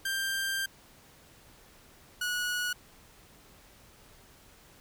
sawtooth tone pair in turn, 1582 / 1461 Hz, G6 / F#6, +15 / -22 cents, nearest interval minor second, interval 137 cents, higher first, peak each -26 / -26 dBFS, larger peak neither, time 0.05-0.66 / 2.21-2.73 s, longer first, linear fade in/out 5 ms, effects pink hiss -57 dBFS RMS until 4.8 s

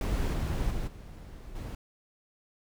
brown noise with level steps, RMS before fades -28 / -30 / -33 / -45 / -37 dBFS, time 0.01-1.75 s, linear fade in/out 2 ms, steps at 0.33 / 0.7 / 0.87 / 1.55 s, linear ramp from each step 10 ms, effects none

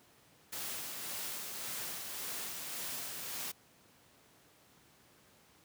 white noise with tremolo, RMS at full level -40 dBFS, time 0.52-3.52 s, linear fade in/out 10 ms, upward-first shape sine, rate 1.8 Hz, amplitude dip 30%, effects pink hiss -64 dBFS RMS until 5.64 s + high-pass 100 Hz 12 dB/octave

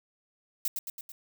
violet noise with echo, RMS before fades -29 dBFS, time 0.65-0.68 s, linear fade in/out 2 ms, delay 110 ms, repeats 4, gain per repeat -4 dB, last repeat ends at 1.12 s, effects none

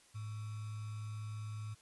sine tone with sample-and-hold, 107 Hz, A2, 48 cents flat, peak -40 dBFS, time 0.14-1.75 s, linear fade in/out 20 ms, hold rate 1225 Hz, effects white hiss -65 dBFS RMS until 1.81 s + resampled to 24000 Hz

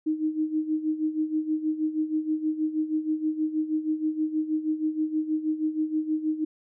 sine tone with tremolo, 311.1 Hz, D#4, in tune, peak -21 dBFS, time 0.06-6.45 s, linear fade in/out 10 ms, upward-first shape sine, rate 6.3 Hz, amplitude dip 75%, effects none

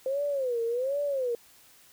sine tone with vibrato, 516 Hz, C5, 24 cents flat, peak -26 dBFS, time 0.06-1.35 s, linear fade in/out 2 ms, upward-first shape sine, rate 1.3 Hz, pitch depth 200 cents each way, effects white hiss -57 dBFS RMS until 1.92 s

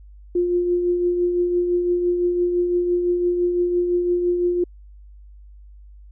sine tone with tremolo, 352.7 Hz, F4, 17 cents sharp, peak -15 dBFS, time 0.35-4.64 s, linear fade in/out 5 ms, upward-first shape triangle, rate 5.9 Hz, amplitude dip 45%, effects added 50 Hz sine -41 dBFS peak until 6.11 s

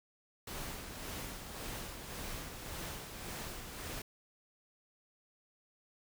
pink noise with tremolo, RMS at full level -42 dBFS, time 0.47-4.02 s, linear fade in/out 5 ms, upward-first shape sine, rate 1.8 Hz, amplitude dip 45%, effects none

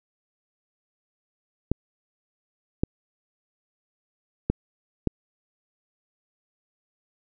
clicks, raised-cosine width 3 ms, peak -8 dBFS, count 4, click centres 1.716 / 2.835 / 4.5 / 5.073 s, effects none

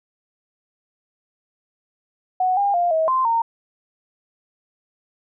sine tone with pitch steps, 740 / 805 / 700 / 640 / 1041 / 919 Hz, F#5 / G5 / F5 / D#5 / C6 / A#5, 0 / +46 / +4 / +49 / -9 / -25 cents, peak -16 dBFS, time 2.4-3.42 s, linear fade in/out 5 ms, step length 170 ms, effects none

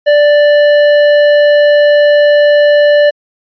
sine tone with tanh clipping, 587.3 Hz, D5, in tune, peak -6 dBFS, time 0.06-3.11 s, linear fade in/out 20 ms, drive 13 dB, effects resampled to 11025 Hz

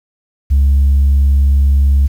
sine tone, 69.3 Hz, C#2, in tune, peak -5 dBFS, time 0.5-2.08 s, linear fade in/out 20 ms, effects tanh soft clip ceiling -5 dBFS + 7-bit

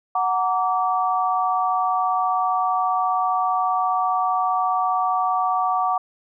sine chord, Gb augmented, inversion none, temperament just, 740 / 925 / 1156.2 Hz, Gb5 / Bb5 / D6, 0 / -14 / -27 cents, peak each -21 / -27 / -22 dBFS, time 0.15-5.98 s, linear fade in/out 5 ms, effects none

